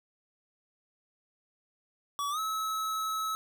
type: tone with pitch glide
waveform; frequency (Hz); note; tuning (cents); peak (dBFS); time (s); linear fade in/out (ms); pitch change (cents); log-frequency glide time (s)
square; 1140 to 1294.5; C#6 to E6; +48 to -32; -31; 2.19-3.35; 0; +220; 2.3-2.39
effects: none